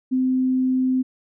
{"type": "tone", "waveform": "sine", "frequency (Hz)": 257.9, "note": "C4", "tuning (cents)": -25, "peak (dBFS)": -17, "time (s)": [0.11, 1.03], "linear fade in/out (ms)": 20, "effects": []}